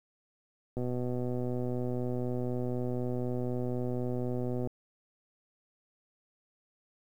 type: click train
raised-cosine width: 2 ms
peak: -22 dBFS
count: 485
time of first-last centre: 0.77-4.673 s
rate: 124 Hz
effects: 10-bit